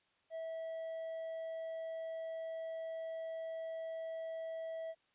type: tone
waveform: triangle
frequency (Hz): 651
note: E5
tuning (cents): -22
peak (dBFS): -38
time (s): 0.3-4.95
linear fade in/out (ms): 50
effects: white hiss -75 dBFS RMS until 5.14 s + resampled to 8000 Hz